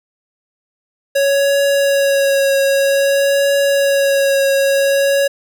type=tone with vibrato; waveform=square; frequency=554.4 Hz; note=C#5; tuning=in tune; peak=-12 dBFS; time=1.15-5.28 s; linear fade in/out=10 ms; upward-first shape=triangle; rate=0.52 Hz; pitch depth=19 cents each way; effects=none